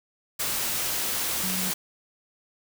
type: tone in noise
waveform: sine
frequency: 185.8 Hz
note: F#3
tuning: 7 cents sharp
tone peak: -32 dBFS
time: 1.43-1.71 s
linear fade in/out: 10 ms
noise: white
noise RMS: -28 dBFS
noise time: 0.39-1.74 s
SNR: -7 dB
effects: none